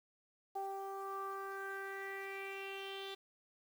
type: tone with low-pass filter sweep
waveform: sawtooth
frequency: 390.8 Hz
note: G4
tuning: 5 cents flat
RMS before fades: -44 dBFS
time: 0.55-3.15 s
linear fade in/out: 10 ms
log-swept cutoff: 810 to 3600 Hz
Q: 5.8
effects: 10-bit